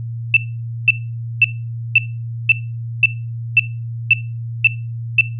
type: tone bursts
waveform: sine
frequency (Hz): 2662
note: E7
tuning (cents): +16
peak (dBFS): -6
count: 10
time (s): 0.34-5.21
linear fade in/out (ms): 2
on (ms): 28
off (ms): 510
effects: noise-tail reverb RT60 0.3 s tail -17 dB re dry + added 116 Hz sine -23 dBFS peak until 5.39 s